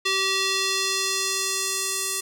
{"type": "tone with band-pass filter sweep", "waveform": "square", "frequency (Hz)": 384.7, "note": "G4", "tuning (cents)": -33, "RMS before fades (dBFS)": -25, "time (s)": [0.05, 2.21], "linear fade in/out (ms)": 10, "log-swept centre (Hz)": [3700, 8900], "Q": 1.2, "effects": []}